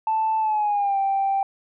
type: tone with pitch glide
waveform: sine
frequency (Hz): 880 to 784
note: A5 to G5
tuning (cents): 0 to 0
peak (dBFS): -18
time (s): 0.07-1.43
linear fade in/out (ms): 2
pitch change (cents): -200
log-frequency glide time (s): 0.39-0.98
effects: tanh soft clip ceiling -15 dBFS